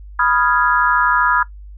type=chord; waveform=sine; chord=F half-diminished seventh; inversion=second; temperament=equal; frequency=987.8 / 1244.5 / 1396.9 / 1661.2 Hz; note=Cb6 / Eb6 / F6 / Ab6; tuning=0 / 0 / 0 / 0 cents; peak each=-18 dBFS; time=0.19-1.43 s; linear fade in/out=5 ms; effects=noise-tail reverb RT60 0.1 s tail -17 dB re dry + added 50 Hz sine -33 dBFS peak until 1.77 s